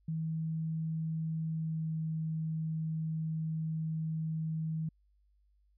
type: tone with pitch glide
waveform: sine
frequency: 160.2 to 159.09 Hz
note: E3 to D#3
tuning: -49 to +39 cents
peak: -32 dBFS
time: 0.08-4.89 s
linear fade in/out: 5 ms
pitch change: -12 cents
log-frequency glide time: 1.49-1.95 s
effects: added 50 Hz sine -66 dBFS peak until 5.77 s